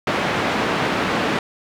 pink band-pass noise, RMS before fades -21 dBFS, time 0.07-1.39 s, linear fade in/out 2 ms, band 200 to 2600 Hz, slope 12 dB/octave, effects none

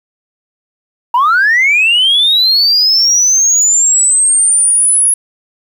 sine linear sweep, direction up, 924 to 10548 Hz, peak -5 dBFS, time 1.14-5.14 s, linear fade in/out 5 ms, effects tanh soft clip ceiling -4 dBFS + 7-bit

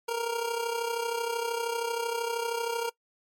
25% pulse tone with amplitude modulation, 466.2 Hz, A#4, in tune, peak -22 dBFS, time 0.08-2.9 s, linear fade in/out 10 ms, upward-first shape sine, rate 32.9 Hz, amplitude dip 60%, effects noise-tail reverb RT60 0.1 s tail -22 dB re dry + MP3 64 kbps

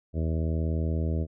harmonic tone, 80.3 Hz, E2, 45 cents flat, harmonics 1 / 2 / 3 / 4 / 5 / 6 / 7 / 8, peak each -26 / -32 / -36 / -38 / -40 / -42 / -43 / -44 dBFS, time 0.13-1.27 s, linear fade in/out 50 ms, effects none

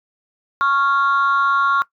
sine tone pair together, 1104.1 / 1392 Hz, C#6 / F6, -7 / -6 cents, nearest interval major third, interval 401 cents, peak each -15 dBFS, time 0.61-1.82 s, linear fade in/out 0 ms, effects noise-tail reverb RT60 0.1 s tail -19 dB re dry + tanh soft clip ceiling -10 dBFS

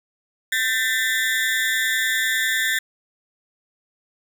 35% pulse tone with amplitude modulation, 1788 Hz, A6, 27 cents sharp, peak -13 dBFS, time 0.52-2.79 s, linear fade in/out 5 ms, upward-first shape sine, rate 230 Hz, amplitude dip 100%, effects none

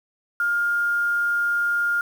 sine tone with quantisation, 1411 Hz, F6, 17 cents sharp, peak -19 dBFS, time 0.4-2.01 s, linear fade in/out 2 ms, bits 7, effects none

